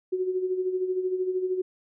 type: tone with tremolo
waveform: sine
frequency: 370 Hz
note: F#4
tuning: in tune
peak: -22 dBFS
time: 0.12-1.62 s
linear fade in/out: 10 ms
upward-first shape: sine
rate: 13 Hz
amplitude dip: 60%
effects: none